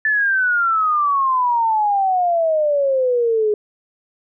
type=exponential sweep; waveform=sine; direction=down; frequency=1760 to 415.3 Hz; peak=-14 dBFS; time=0.05-3.54 s; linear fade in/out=2 ms; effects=none